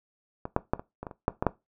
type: clicks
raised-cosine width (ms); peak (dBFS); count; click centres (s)
1; -19 / -8 / -9 / -23 / -22 / -22 / -28 / -8 / -12 / -7; 10; 0.454 / 0.564 / 0.735 / 0.795 / 1.03 / 1.068 / 1.112 / 1.281 / 1.425 / 1.467
effects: noise-tail reverb RT60 0.2 s tail -18 dB re dry